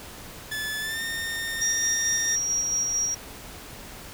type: tone with pitch glide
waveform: sawtooth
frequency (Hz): 1733 to 1825.5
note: A6 to A#6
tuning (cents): -27 to -37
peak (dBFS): -25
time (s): 0.51-2.36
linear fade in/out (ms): 10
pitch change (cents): +90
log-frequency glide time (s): 0.8-1.03
type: tone with tremolo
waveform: sine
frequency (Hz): 5680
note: F8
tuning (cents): +28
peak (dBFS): -22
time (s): 1.61-3.15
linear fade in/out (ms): 10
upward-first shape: square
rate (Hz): 4.5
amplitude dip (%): 25
effects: pink hiss -42 dBFS RMS until 4.13 s